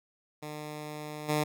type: tone with level steps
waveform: 10% pulse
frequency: 150.9 Hz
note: D3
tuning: 47 cents sharp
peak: -30 / -18 dBFS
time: 0.42-1.44 s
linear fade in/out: 10 ms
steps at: 1.28 s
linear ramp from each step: 20 ms
effects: none